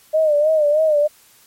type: tone with vibrato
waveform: sine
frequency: 609 Hz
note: D#5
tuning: 37 cents flat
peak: -12 dBFS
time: 0.13-1.08 s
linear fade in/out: 20 ms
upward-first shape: sine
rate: 3.2 Hz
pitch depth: 79 cents each way
effects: white hiss -51 dBFS RMS until 1.46 s + MP3 64 kbps